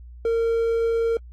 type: tone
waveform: triangle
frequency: 459.1 Hz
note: A#4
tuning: 26 cents flat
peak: -17 dBFS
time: 0.25-1.17 s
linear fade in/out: 2 ms
effects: added 60 Hz sine -39 dBFS peak until 1.32 s + AAC 48 kbps